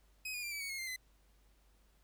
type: tone with pitch steps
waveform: sawtooth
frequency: 2527 / 2449 / 2374 / 2301 / 2231 / 2162 / 2096 / 2031 Hz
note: D#7 / D#7 / D7 / D7 / C#7 / C#7 / C7 / B6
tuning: +26 / -28 / +18 / -36 / +11 / -44 / +2 / +48 cents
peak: -36 dBFS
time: 0.25-0.962 s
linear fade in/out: 5 ms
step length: 89 ms
effects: added 50 Hz sine -66 dBFS peak until 2.03 s + pink hiss -73 dBFS RMS until 2.03 s